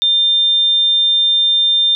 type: tone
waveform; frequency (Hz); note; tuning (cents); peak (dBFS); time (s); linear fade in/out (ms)
sine; 3600; A7; +39; -10; 0.02-1.95; 0
effects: none